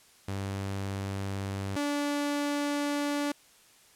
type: tone pair in turn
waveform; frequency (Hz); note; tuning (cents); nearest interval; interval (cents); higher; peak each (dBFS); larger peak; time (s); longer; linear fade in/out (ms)
sawtooth; 98 / 289.3; G2 / D4; 0 / -26; octave + perfect fifth; 1874; second; -28 / -24; second; 0.28-1.76 / 1.76-3.32; second; 5
effects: white hiss -59 dBFS RMS until 3.95 s + low-pass 11000 Hz 12 dB/octave